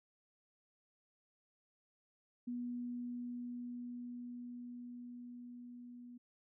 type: tone with level ramp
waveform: sine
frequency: 243.3 Hz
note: B3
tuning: 26 cents flat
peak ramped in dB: -38 to -50 dBFS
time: 2.47-6.18 s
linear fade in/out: 10 ms
effects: none